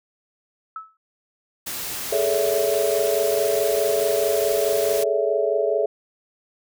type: tone with exponential decay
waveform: sine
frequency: 1303 Hz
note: E6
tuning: 20 cents flat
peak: -27 dBFS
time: 0.76-0.97 s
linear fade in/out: 2 ms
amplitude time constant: 44 ms
type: noise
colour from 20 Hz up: white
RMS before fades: -30 dBFS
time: 1.66-5.04 s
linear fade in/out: 10 ms
type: chord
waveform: sine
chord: A major seventh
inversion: third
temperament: equal with one note detuned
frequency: 415.3 / 440 / 566.7 / 659.3 Hz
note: G#4 / A4 / C#5 / E5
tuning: 0 / 0 / +38 / 0 cents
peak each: -24 dBFS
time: 2.12-5.86 s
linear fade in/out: 5 ms
effects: none